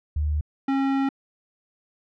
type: tone pair in turn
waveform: sine / square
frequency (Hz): 75.2 / 271.8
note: D2 / C#4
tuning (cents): +42 / -34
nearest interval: octave + minor seventh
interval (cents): 2224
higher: second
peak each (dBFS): -21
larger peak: neither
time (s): 0.16-0.41 / 0.68-1.09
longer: second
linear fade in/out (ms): 5
effects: low-pass 2000 Hz 12 dB/octave